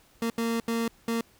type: tone bursts at uneven times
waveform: 30% pulse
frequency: 230 Hz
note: A#3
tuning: 23 cents flat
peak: -23 dBFS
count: 4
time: 0.22-0.3 / 0.38-0.6 / 0.68-0.88 / 1.08-1.21 s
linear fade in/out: 2 ms
effects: pink hiss -60 dBFS RMS until 1.39 s